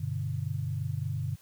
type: chord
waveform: sine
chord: G major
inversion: none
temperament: equal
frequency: 98 / 123.47 / 146.83 Hz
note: G2 / B2 / D3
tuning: 0 / 0 / 0 cents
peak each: -34 dBFS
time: 0-1.36 s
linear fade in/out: 10 ms
effects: white hiss -60 dBFS RMS until 1.41 s